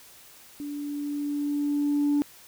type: tone with level ramp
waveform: sine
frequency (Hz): 290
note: D4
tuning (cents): -22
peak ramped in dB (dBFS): -32 to -18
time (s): 0.6-2.22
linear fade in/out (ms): 0
effects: tanh soft clip ceiling -18 dBFS + white hiss -51 dBFS RMS until 2.47 s